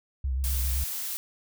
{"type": "tone with vibrato", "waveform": "sine", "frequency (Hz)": 65.7, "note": "C2", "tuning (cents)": 8, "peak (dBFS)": -25, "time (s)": [0.24, 0.84], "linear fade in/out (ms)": 5, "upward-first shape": "sine", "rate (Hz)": 7.6, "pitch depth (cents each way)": 69}
{"type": "noise", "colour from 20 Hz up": "blue", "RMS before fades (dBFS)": -33, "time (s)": [0.44, 1.17], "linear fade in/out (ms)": 0}
{"effects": []}